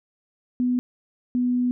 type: tone pair in turn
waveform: sine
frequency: 248.2 / 247.2 Hz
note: B3 / B3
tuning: +9 / +2 cents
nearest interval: unison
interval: 7 cents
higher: first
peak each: -19 dBFS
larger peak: neither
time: 0.6-0.79 / 1.35-1.71 s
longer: second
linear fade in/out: 0 ms
effects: none